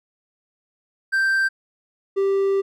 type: tone pair in turn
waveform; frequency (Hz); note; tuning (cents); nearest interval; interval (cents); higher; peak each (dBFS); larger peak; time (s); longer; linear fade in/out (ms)
triangle; 1568 / 392; G6 / G4; 0 / 0; 2 octaves; 2400; first; -15; neither; 1.12-1.49 / 2.16-2.62; second; 20
effects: none